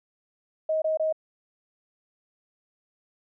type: tone bursts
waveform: sine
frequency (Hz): 630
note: D#5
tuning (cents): +21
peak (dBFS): -22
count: 3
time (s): 0.69-1.126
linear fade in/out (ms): 5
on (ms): 130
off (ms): 23
effects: none